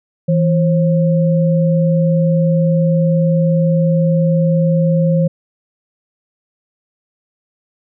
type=tone pair together; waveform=sine; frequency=164.29 / 535 Hz; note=E3 / C5; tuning=-6 / +38 cents; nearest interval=octave + minor sixth; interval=2044 cents; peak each=-11 / -17 dBFS; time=0.28-5.28 s; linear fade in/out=10 ms; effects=none